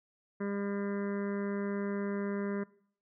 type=harmonic tone; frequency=200.9 Hz; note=G3; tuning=43 cents sharp; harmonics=1 / 2 / 3 / 5 / 6 / 7 / 8 / 9 / 10; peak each=-34 / -37 / -45 / -48 / -51 / -51 / -50 / -53 / -54 dBFS; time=0.4-2.64 s; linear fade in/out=10 ms; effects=noise-tail reverb RT60 0.6 s tail -21 dB re dry